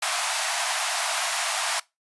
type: high-pass noise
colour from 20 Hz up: pink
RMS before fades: -26 dBFS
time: 0.02-1.8 s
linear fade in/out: 5 ms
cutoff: 640 Hz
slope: 96 dB/octave
effects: noise-tail reverb RT60 0.2 s tail -21 dB re dry + resampled to 24000 Hz